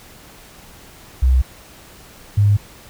sine tone pair in turn, 64 / 102.41 Hz, C2 / G#2, -38 / -24 cents, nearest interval minor sixth, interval 814 cents, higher second, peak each -10 dBFS, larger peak neither, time 1.22-1.42 / 2.37-2.57 s, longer neither, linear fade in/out 10 ms, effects pink hiss -43 dBFS RMS until 2.89 s

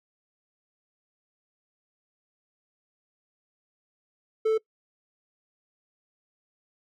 triangle tone, 440 Hz, A4, in tune, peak -18 dBFS, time 4.45-4.58 s, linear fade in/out 10 ms, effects noise-tail reverb RT60 0.1 s tail -23 dB re dry

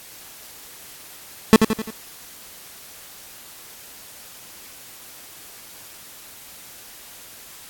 30% pulse tone with echo, 220 Hz, A3, in tune, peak -3 dBFS, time 1.53-1.56 s, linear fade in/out 0 ms, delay 86 ms, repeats 4, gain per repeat -6 dB, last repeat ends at 1.904 s, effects white hiss -42 dBFS RMS until 7.69 s + AAC 64 kbps

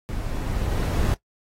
brown noise with level ramp, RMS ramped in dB -30 to -20 dBFS, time 0.09-1.14 s, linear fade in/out 0 ms, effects noise-tail reverb RT60 0.1 s tail -18 dB re dry + AAC 48 kbps

